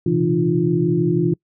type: tone cluster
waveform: sine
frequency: 121.8 / 133.5 / 165.9 / 303.6 / 349.4 Hz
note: B2 / C3 / E3 / D#4 / F4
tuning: -24 / +35 / +11 / -42 / +1 cents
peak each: -28 / -24 / -19 / -23 / -19 dBFS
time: 0.06-1.34 s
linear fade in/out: 5 ms
effects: noise-tail reverb RT60 0.1 s tail -26 dB re dry